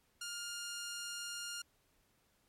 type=tone; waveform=10% pulse; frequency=1409 Hz; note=F6; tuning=15 cents sharp; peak=-33 dBFS; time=0.21-1.62 s; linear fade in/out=5 ms; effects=pink hiss -74 dBFS RMS until 2.48 s + MP3 64 kbps